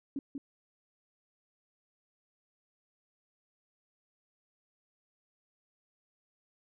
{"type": "tone with echo", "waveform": "sine", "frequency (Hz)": 277.2, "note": "C#4", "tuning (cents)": 0, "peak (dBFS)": -32, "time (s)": [0.16, 0.19], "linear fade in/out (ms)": 2, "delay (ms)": 190, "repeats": 1, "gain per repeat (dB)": -4, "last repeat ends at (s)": 0.38, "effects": []}